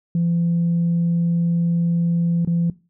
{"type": "tone with dropouts", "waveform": "sine", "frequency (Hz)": 170, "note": "F3", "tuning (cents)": -46, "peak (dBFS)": -15, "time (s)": [0.15, 2.7], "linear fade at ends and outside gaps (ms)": 2, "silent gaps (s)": [2.449, 2.474], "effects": ["noise-tail reverb RT60 0.3 s tail -20 dB re dry", "tanh soft clip ceiling -13 dBFS"]}